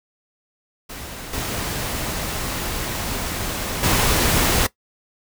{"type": "noise with level steps", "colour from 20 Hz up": "pink", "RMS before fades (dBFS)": [-34, -26, -18], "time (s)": [0.89, 4.67], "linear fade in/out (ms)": 10, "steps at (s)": [1.33, 3.83], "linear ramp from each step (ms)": 5, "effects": ["noise-tail reverb RT60 0.1 s tail -18 dB re dry"]}